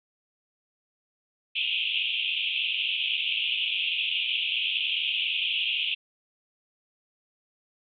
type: band-pass noise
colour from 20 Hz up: pink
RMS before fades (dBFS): -28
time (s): 1.55-5.95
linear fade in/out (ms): 10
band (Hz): 2500 to 3400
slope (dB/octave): 96
effects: none